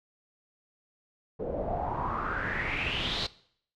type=noise with low-pass filter sweep; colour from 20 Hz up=pink; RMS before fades=-32 dBFS; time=1.39-3.27 s; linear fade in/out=10 ms; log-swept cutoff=470 to 4300 Hz; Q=6.2; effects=noise-tail reverb RT60 0.6 s tail -19 dB re dry